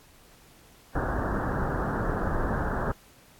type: low-pass noise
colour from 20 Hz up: pink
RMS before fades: -28 dBFS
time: 0.95-2.92 s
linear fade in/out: 5 ms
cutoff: 1700 Hz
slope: 96 dB/octave
effects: pink hiss -56 dBFS RMS until 3.39 s + AAC 64 kbps